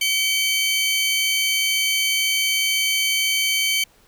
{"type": "tone pair together", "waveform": "sawtooth", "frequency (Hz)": [2271, 3088], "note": ["C#7", "G7"], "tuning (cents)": [41, -27], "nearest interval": "perfect fourth", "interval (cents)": 532, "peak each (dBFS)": -18, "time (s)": [0.01, 3.84], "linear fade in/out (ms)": 5, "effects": ["pink hiss -56 dBFS RMS until 4.07 s"]}